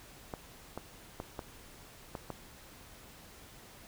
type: clicks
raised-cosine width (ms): 1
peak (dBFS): -24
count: 6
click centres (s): 0.338 / 0.776 / 1.201 / 1.392 / 2.152 / 2.303
effects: pink hiss -54 dBFS RMS until 3.87 s